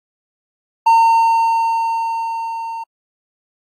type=tone with level ramp; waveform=triangle; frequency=912 Hz; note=A#5; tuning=38 cents flat; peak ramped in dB=-5 to -22 dBFS; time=0.86-2.84 s; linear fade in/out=10 ms; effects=AAC 64 kbps